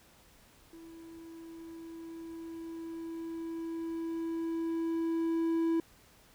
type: tone with level ramp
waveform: triangle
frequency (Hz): 329.6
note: E4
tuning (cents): 0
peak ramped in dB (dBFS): -46 to -24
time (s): 0.73-5.8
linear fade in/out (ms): 2
effects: pink hiss -61 dBFS RMS until 6.34 s